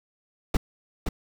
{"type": "noise with echo", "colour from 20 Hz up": "brown", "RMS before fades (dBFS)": -20, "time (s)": [0.54, 0.57], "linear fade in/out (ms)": 5, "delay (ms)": 520, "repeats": 1, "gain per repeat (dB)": -6, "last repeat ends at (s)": 1.09, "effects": []}